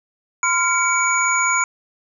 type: tone cluster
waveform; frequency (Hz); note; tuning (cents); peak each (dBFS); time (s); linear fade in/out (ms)
sine; 1026 / 1393 / 2265 / 6830; C6 / F6 / C#7 / G#8; -34 / -5 / +37 / +48; -21; 0.43-1.64; 2
effects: none